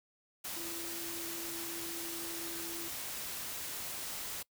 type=tone in noise; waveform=sine; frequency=336 Hz; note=E4; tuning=33 cents sharp; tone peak=-45 dBFS; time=0.56-2.89 s; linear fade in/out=10 ms; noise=white; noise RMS=-41 dBFS; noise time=0.44-4.43 s; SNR=-7 dB; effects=noise-tail reverb RT60 0.1 s tail -23 dB re dry